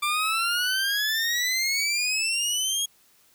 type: exponential sweep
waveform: 20% pulse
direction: up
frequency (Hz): 1175 to 3311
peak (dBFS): -18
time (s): 0.02-2.86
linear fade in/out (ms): 10
effects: white hiss -60 dBFS RMS until 3.34 s